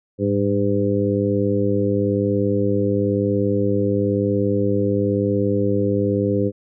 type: harmonic tone with a mistuned harmonic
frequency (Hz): 101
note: G#2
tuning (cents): -48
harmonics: 1 / 2 / 3 / 4 / 5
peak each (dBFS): -23 / -23 / -23 / -23 / -23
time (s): 0.18-6.52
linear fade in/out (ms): 50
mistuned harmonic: 1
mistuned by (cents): +67
effects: none